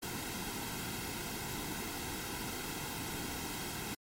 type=noise with comb filter; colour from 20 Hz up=pink; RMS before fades=-40 dBFS; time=0.02-3.95 s; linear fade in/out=10 ms; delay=1.7 ms; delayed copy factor=-0.65; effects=MP3 64 kbps